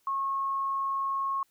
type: tone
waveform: sine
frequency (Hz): 1090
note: C#6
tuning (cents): -29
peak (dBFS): -27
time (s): 0.07-1.43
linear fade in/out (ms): 2
effects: white hiss -70 dBFS RMS until 1.5 s